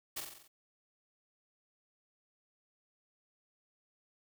white noise with echo, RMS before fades -39 dBFS, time 0.16-0.21 s, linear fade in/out 10 ms, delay 45 ms, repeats 6, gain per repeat -4 dB, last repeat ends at 0.48 s, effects none

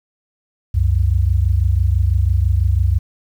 sine tone pair together, 66.96 / 93 Hz, C2 / F#2, +41 / +9 cents, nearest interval tritone, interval 568 cents, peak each -15 dBFS, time 0.74-2.99 s, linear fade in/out 10 ms, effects 8-bit

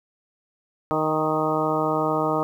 harmonic tone with a mistuned harmonic, 155.56 Hz, D#3, in tune, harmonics 1 / 2 / 3 / 4 / 5 / 6 / 7 / 8, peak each -31 / -27 / -27 / -27 / -29 / -30 / -31 / -28 dBFS, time 0.91-2.43 s, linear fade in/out 0 ms, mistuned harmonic 5, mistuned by +17 cents, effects 9-bit

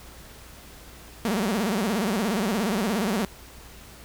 sawtooth tone with vibrato, 209.7 Hz, G#3, 17 cents sharp, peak -19 dBFS, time 1.25-3.25 s, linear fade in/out 0 ms, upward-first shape sine, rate 17 Hz, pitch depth 220 cents each way, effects added 60 Hz sine -49 dBFS peak until 4.04 s + pink hiss -47 dBFS RMS until 4.04 s

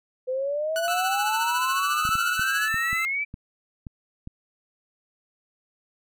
sine exponential sweep, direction up, 504 to 2344 Hz, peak -24 dBFS, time 0.27-3.25 s, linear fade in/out 20 ms
sawtooth tone with tremolo, 1480 Hz, F#6, in tune, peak -22 dBFS, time 0.76-2.68 s, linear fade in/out 0 ms, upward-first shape sine, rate 14 Hz, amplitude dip 70%
25% pulse tone, 1318.5 Hz, E6, in tune, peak -24 dBFS, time 0.88-3.05 s, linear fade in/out 0 ms
clicks, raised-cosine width 5 ms, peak -24 dBFS, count 9, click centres 2.052 / 2.091 / 2.154 / 2.395 / 2.743 / 2.93 / 3.341 / 3.868 / 4.274 s
effects none

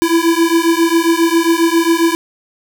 square beating tone pair, 329.6 / 337 Hz, E4 / E4, 0 / +38 cents, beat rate 7.4 Hz, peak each -14 dBFS, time 0.02-2.15 s, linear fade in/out 0 ms, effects none

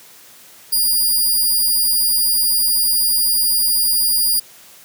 5% pulse tone, 4839 Hz, D#8, 49 cents flat, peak -7 dBFS, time 0.72-4.4 s, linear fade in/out 10 ms, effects white hiss -44 dBFS RMS until 4.84 s + high-pass 100 Hz 12 dB/octave

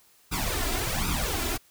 pink noise with flanger, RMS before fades -28 dBFS, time 0.31-1.58 s, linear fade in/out 20 ms, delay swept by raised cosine 0.81 to 3.01 ms, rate 1.3 Hz, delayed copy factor +0.9, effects white hiss -60 dBFS RMS until 1.7 s

